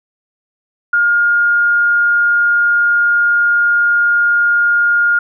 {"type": "tone", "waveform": "sine", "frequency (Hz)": 1418, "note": "F6", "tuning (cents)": 26, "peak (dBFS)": -9, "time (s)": [0.93, 5.19], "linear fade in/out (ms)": 5, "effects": []}